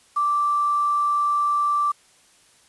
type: tone with quantisation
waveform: sine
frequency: 1171 Hz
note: D6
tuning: 5 cents flat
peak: -18 dBFS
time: 0.16-1.92 s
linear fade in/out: 10 ms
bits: 7
effects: white hiss -56 dBFS RMS until 2.68 s + resampled to 24000 Hz